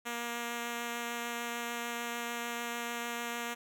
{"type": "tone with vibrato", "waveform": "5% pulse", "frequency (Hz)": 236.6, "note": "A#3", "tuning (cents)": 26, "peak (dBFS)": -24, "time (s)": [0.05, 3.55], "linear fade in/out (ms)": 20, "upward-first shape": "triangle", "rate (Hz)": 6.7, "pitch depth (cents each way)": 9, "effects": []}